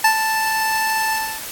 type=tone with ADSR envelope; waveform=25% pulse; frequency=881 Hz; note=A5; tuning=2 cents sharp; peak=-6 dBFS; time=0.04-1.41 s; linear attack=6 ms; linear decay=90 ms; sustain=-8 dB; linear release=300 ms; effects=white hiss -31 dBFS RMS until 1.51 s + AAC 64 kbps